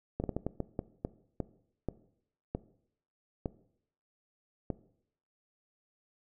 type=slowing click train; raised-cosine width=2 ms; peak=-19 dBFS; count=13; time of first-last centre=0.2-4.703 s; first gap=39 ms; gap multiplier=1.37; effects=noise-tail reverb RT60 0.7 s tail -18 dB re dry